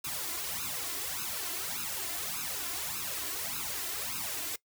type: noise with flanger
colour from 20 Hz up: white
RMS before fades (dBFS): -36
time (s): 0.04-4.56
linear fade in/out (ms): 5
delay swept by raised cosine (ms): 0.76 to 2.96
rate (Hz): 1.7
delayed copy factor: +0.9
effects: noise-tail reverb RT60 0.1 s tail -21 dB re dry + high-pass 60 Hz 12 dB/octave